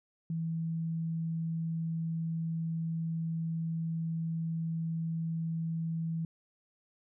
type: tone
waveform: sine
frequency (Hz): 163.7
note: E3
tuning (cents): -12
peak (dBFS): -31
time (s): 0.3-6.25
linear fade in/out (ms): 2
effects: none